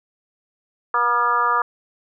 harmonic tone with a mistuned harmonic, 240.8 Hz, B3, 44 cents flat, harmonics 2 / 3 / 4 / 5 / 6 / 7, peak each -30 / -30 / -22 / -18 / -25 / -30 dBFS, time 0.94-1.62 s, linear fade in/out 2 ms, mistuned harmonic 6, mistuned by -57 cents, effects none

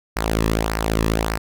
sawtooth tone with flanger, 54.8 Hz, A1, 6 cents flat, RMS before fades -21 dBFS, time 0.16-1.38 s, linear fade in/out 10 ms, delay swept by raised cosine 0.28 to 1.38 ms, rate 1.7 Hz, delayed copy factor -0.65, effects none

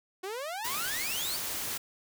sawtooth exponential sweep, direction up, 361.2 to 4749 Hz, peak -31 dBFS, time 0.23-1.37 s, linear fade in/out 10 ms
white noise, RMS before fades -35 dBFS, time 0.64-1.78 s, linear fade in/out 10 ms
effects none

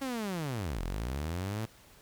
sawtooth linear two-way sweep, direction down then up, 277.2 to 38.89 to 114.7 Hz, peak -29 dBFS, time 0.01-1.66 s, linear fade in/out 10 ms, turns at 0.82 s, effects pink hiss -58 dBFS RMS until 2.01 s

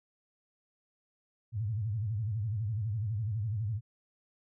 sine tone with vibrato, 107.5 Hz, A2, 40 cents flat, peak -30 dBFS, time 1.52-3.81 s, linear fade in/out 50 ms, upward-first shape sine, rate 12 Hz, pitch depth 170 cents each way, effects none

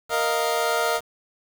25% pulse chord, Bb suspended fourth, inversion none, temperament equal, 466.2 / 622.3 / 698.5 Hz, Bb4 / Eb5 / F5, 0 / 0 / 0 cents, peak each -22 dBFS, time 0.09-1.01 s, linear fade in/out 50 ms, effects 7-bit

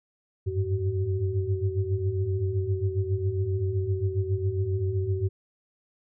sine tone cluster, 93.2 / 100.7 / 107.4 / 379 Hz, F#2 / G2 / A2 / F#4, +13 / +47 / -41 / +42 cents, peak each -28 / -28 / -35 / -31 dBFS, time 0.46-5.29 s, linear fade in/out 20 ms, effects none

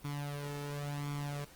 sawtooth tone with flanger, 144.3 Hz, D3, 30 cents flat, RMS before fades -39 dBFS, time 0.04-1.45 s, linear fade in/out 10 ms, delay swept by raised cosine 0.88 to 2.28 ms, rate 0.94 Hz, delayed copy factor +0.65, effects pink hiss -57 dBFS RMS until 1.55 s + Opus 24 kbps

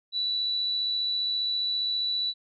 sine tone with amplitude modulation, 3951 Hz, B7, in tune, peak -24 dBFS, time 0.12-2.34 s, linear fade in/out 50 ms, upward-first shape sine, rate 74.9 Hz, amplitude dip 25%, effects none

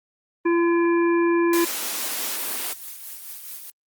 harmonic tone, 340.5 Hz, F4, 44 cents flat, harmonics 1 / 3 / 5 / 7, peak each -17 / -27 / -31 / -34 dBFS, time 0.45-1.65 s, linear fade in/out 10 ms
white high-pass noise, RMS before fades -28 dBFS, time 1.53-2.73 s, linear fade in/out 2 ms, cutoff 220 Hz, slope 48 dB/octave
blue noise with tremolo, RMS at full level -35 dBFS, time 1.98-3.7 s, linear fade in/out 0 ms, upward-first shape sine, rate 4.7 Hz, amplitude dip 40%
effects Opus 24 kbps

